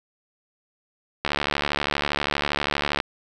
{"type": "click train", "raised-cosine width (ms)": 0.3, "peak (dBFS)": -6, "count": 128, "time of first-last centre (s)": [1.25, 3.002], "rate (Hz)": 72.5, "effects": []}